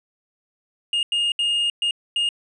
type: tone bursts at uneven times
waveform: triangle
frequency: 2841 Hz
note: F7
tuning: 29 cents sharp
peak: -17 dBFS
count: 5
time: 0.93-1.03 / 1.12-1.32 / 1.39-1.7 / 1.82-1.91 / 2.16-2.29 s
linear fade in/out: 2 ms
effects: resampled to 24000 Hz